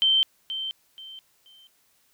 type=tone with echo; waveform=sine; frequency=3114 Hz; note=G7; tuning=12 cents flat; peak=-17 dBFS; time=0.02-0.23 s; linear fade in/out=0 ms; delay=480 ms; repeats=3; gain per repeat=-11 dB; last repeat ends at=1.67 s; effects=white hiss -65 dBFS RMS until 2.13 s